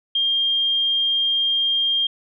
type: tone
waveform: sine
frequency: 3208 Hz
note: G7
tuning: 39 cents sharp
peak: -17 dBFS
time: 0.15-2.07 s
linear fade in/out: 5 ms
effects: none